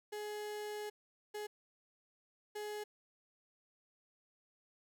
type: tone bursts at uneven times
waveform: 35% pulse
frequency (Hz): 420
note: G#4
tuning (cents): +19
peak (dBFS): -39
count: 3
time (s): 0.12-0.9 / 1.34-1.47 / 2.55-2.84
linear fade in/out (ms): 10
effects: none